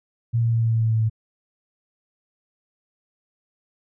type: tone with pitch steps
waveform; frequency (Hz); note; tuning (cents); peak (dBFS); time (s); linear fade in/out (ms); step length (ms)
sine; 116.54 / 115.67 / 114.8 / 113.94 / 113.09 / 112.25 / 111.41 / 110.57; A#2 / A#2 / A#2 / A#2 / A2 / A2 / A2 / A2; 0 / -13 / -26 / -39 / +48 / +35 / +22 / +9; -17; 0.33-1.098; 20; 96
effects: none